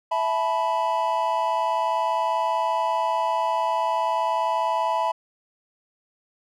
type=chord; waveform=triangle; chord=E suspended fourth; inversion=none; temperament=equal with one note detuned; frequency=659.3 / 867.4 / 987.8 Hz; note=E5 / A5 / B5; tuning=0 / -25 / 0 cents; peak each=-25 / -24 / -22 dBFS; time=0.11-5.12 s; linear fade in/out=10 ms; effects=none